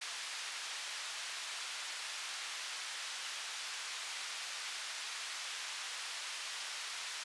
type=band-pass noise; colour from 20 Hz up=white; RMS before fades=-43 dBFS; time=0.01-7.24 s; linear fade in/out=10 ms; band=1100 to 5100 Hz; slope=12 dB/octave; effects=resampled to 24000 Hz